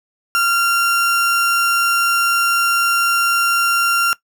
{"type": "tone", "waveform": "35% pulse", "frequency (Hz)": 1382, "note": "F6", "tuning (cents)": -19, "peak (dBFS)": -11, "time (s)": [0.35, 4.13], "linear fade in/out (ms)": 0, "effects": ["noise-tail reverb RT60 0.1 s tail -19 dB re dry"]}